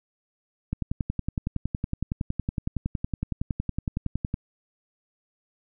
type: click train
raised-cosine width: 5 ms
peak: -14 dBFS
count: 40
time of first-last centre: 0.73-4.341 s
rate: 10.8 Hz
effects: none